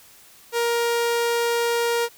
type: tone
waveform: sawtooth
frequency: 470 Hz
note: A#4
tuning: 14 cents sharp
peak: -16 dBFS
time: 0.52-2.09 s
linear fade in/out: 50 ms
effects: white hiss -50 dBFS RMS until 2.17 s